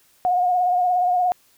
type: tone with vibrato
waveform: sine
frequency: 721 Hz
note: F#5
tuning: 45 cents flat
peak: -16 dBFS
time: 0.25-1.32 s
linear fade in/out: 0 ms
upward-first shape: triangle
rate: 17 Hz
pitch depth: 44 cents each way
effects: white hiss -58 dBFS RMS until 1.57 s